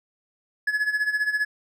triangle tone with tremolo, 1700 Hz, G#6, 40 cents sharp, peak -17 dBFS, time 0.67-1.45 s, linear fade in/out 5 ms, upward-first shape sine, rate 15 Hz, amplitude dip 75%, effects none

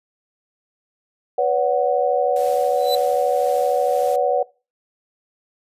sine chord, B suspended second, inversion none, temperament equal with one note detuned, 493.9 / 567 / 740 Hz, B4 / C#5 / F#5, 0 / +39 / 0 cents, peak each -20 dBFS, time 1.38-4.43 s, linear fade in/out 5 ms
white noise with tremolo, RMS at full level -39 dBFS, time 2.36-4.16 s, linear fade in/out 2 ms, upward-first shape sine, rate 1.9 Hz, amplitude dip 35%
45% pulse tone with exponential growth, 3991 Hz, B7, 17 cents sharp, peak -19 dBFS, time 2.74-2.95 s, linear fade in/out 2 ms, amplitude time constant 44 ms
effects noise-tail reverb RT60 0.3 s tail -22 dB re dry + resampled to 32000 Hz

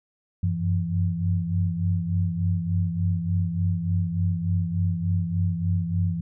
sine tone cluster, 92.6 / 96 / 168.5 Hz, F#2 / G2 / E3, +2 / -36 / +38 cents, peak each -26 dBFS, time 0.43-6.21 s, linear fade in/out 5 ms, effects none

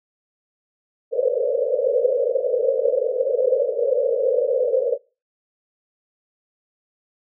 white band-pass noise, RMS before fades -20 dBFS, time 1.11-4.98 s, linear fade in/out 50 ms, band 460 to 560 Hz, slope 96 dB/octave, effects noise-tail reverb RT60 0.3 s tail -22 dB re dry

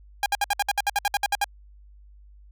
sawtooth tone bursts, 810 Hz, G#5, 43 cents flat, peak -16 dBFS, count 14, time 0.23-1.443 s, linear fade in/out 2 ms, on 30 ms, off 61 ms, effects added 50 Hz sine -47 dBFS peak until 2.51 s

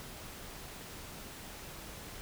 silence, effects pink hiss -47 dBFS RMS until 2.21 s

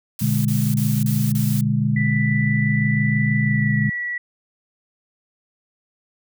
blue noise bursts, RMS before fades -31 dBFS, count 5, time 0.19-1.61 s, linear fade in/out 2 ms, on 260 ms, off 30 ms
sine chord, G# diminished, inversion first, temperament equal with one note detuned, 120.79 / 146.83 / 207.7 Hz, B2 / D3 / G#3, -38 / 0 / 0 cents, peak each -21 dBFS, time 0.21-3.9 s, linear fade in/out 10 ms
sine tone with pitch glide, 1975.5 to 1942.7 Hz, B6 to B6, 0 to -29 cents, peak -23 dBFS, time 1.96-4.18 s, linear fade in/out 5 ms, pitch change -29 cents, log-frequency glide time 3.4-3.77 s
effects none

